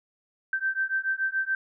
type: beating tone pair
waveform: sine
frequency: 1554 / 1561 Hz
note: G6 / G6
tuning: -16 / -8 cents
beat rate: 7 Hz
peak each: -28 dBFS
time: 0.53-1.55 s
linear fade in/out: 2 ms
effects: none